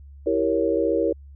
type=chord; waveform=sine; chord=E diminished seventh; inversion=none; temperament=equal; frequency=329.6 / 392 / 466.2 / 554.4 Hz; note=E4 / G4 / Bb4 / Db5; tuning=0 / 0 / 0 / 0 cents; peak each=-24 / -26 / -23 / -25 dBFS; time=0.26-1.13 s; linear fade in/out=10 ms; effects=added 70 Hz sine -41 dBFS peak until 1.35 s